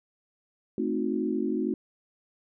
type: chord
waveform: sine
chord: A diminished seventh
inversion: none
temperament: equal with one note detuned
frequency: 220 / 261.6 / 311.1 / 363.8 Hz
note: A3 / C4 / Eb4 / Gb4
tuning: 0 / 0 / 0 / -29 cents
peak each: -31 dBFS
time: 0.78-1.74 s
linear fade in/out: 2 ms
effects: none

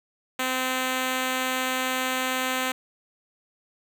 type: tone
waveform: 5% pulse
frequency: 257.8 Hz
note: C4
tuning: 26 cents flat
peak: -13 dBFS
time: 0.39-2.72 s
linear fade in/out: 5 ms
effects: none

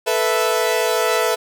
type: chord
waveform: sawtooth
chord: A suspended second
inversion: none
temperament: equal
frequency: 440 / 493.9 / 659.3 Hz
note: A4 / B4 / E5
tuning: 0 / 0 / 0 cents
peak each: -17 dBFS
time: 0.06-1.36 s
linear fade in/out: 20 ms
effects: none

